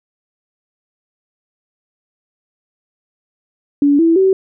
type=tone with pitch steps; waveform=sine; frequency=285.9 / 330.3 / 381.6 Hz; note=D4 / E4 / G4; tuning=-46 / +4 / -47 cents; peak=-8 dBFS; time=3.82-4.33 s; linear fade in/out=2 ms; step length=170 ms; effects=none